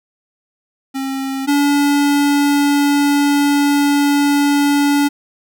square tone pair in turn, 269 / 286.4 Hz, C4 / D4, +48 / -43 cents, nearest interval minor second, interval 109 cents, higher second, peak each -20 / -12 dBFS, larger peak second, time 0.94-1.47 / 1.47-5.09 s, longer second, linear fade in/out 20 ms, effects none

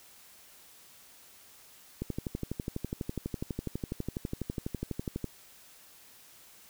click train, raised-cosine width 3 ms, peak -20 dBFS, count 40, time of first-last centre 2.02-5.243 s, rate 12.1 Hz, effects white hiss -56 dBFS RMS until 6.69 s

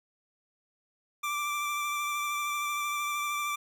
25% pulse tone with vibrato, 1174.7 Hz, D6, in tune, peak -26 dBFS, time 1.23-3.56 s, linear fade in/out 10 ms, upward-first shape sine, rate 13 Hz, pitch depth 17 cents each way, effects none

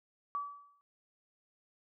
sine tone with exponential decay, 1148 Hz, D6, 40 cents flat, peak -31 dBFS, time 0.35-0.81 s, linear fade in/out 0 ms, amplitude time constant 100 ms, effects none

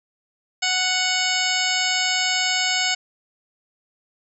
harmonic tone, 739 Hz, F#5, 2 cents flat, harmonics 1 / 2 / 3 / 4 / 5 / 6 / 7 / 9 / 10, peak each -29 / -28 / -25 / -26 / -31 / -28 / -28 / -31 / -30 dBFS, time 0.62-2.95 s, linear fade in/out 10 ms, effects none

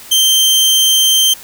sawtooth tone, 3136 Hz, G7, in tune, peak -5 dBFS, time 0.11-1.34 s, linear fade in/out 10 ms, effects white hiss -35 dBFS RMS until 1.43 s

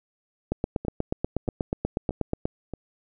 two click trains, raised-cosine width 2 ms, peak -11 / -20 dBFS, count 17 / 4, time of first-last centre 0.52-2.455 / 0.85-2.737 s, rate 8.27 / 1.59 Hz, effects none

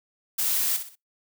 blue noise with echo, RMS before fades -25 dBFS, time 0.38-0.77 s, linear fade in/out 10 ms, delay 62 ms, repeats 3, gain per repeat -9 dB, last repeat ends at 0.956 s, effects noise-tail reverb RT60 0.2 s tail -26 dB re dry

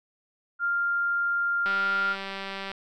sine tone, 1396.9 Hz, F6, in tune, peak -23 dBFS, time 0.59-2.16 s, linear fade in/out 50 ms
click train, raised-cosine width 0.3 ms, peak -19 dBFS, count 207, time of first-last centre 1.66-2.716 s, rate 195 Hz
effects none

